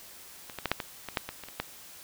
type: clicks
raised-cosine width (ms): 0.3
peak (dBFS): -25 / -20 / -12 / -8 / -16 / -20 / -10 / -19 / -25 / -27 / -13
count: 11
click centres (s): 0.498 / 0.587 / 0.657 / 0.716 / 0.802 / 1.087 / 1.172 / 1.29 / 1.437 / 1.486 / 1.6
effects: white hiss -49 dBFS RMS until 2.03 s

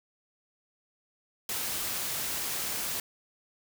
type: noise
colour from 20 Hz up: white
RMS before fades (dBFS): -33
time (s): 1.49-3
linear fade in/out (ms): 2
effects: none

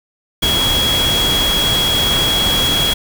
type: tone in noise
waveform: sine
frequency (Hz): 3322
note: G#7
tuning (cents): 0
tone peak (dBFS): -14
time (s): 0.42-2.94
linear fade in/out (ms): 10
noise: pink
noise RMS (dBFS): -19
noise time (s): 0.42-2.94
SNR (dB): +2
effects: none

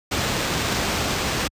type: noise with sample-and-hold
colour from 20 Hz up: pink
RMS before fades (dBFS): -23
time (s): 0.11-1.48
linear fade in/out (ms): 10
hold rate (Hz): 11025
effects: high-pass 60 Hz 12 dB/octave + resampled to 32000 Hz

